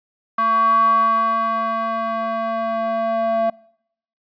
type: tone with band-pass filter sweep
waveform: square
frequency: 225.4 Hz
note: A3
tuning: 42 cents sharp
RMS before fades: -19 dBFS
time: 0.38-3.5 s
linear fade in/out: 5 ms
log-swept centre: 1200 to 760 Hz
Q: 9.6
effects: noise-tail reverb RT60 0.7 s tail -24 dB re dry + resampled to 11025 Hz